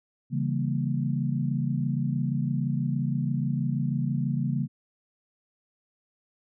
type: chord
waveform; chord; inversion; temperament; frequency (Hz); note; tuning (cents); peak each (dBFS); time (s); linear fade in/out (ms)
sine; C# diminished seventh; none; equal; 138.59 / 164.81 / 196 / 233.1; C#3 / E3 / G3 / Bb3; 0 / 0 / 0 / 0; -27 / -31 / -33 / -31; 0.3-4.68; 50
effects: none